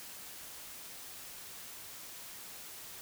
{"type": "silence", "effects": ["white hiss -48 dBFS RMS until 3.01 s"]}